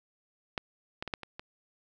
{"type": "clicks", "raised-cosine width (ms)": 0.3, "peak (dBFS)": [-15, -19, -21, -15, -25, -24], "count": 6, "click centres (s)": [0.578, 1.025, 1.077, 1.138, 1.233, 1.395], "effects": []}